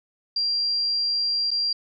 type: tone with dropouts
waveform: sine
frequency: 4751 Hz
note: D8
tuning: 19 cents sharp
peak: -21 dBFS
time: 0.36-1.73 s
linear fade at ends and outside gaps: 5 ms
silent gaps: 1.507-1.513 s
effects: none